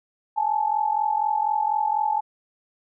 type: tone pair together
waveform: sine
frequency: 835.9 / 880 Hz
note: G#5 / A5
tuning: +11 / 0 cents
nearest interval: minor second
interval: 89 cents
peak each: -23 dBFS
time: 0.36-2.21 s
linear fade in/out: 20 ms
effects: none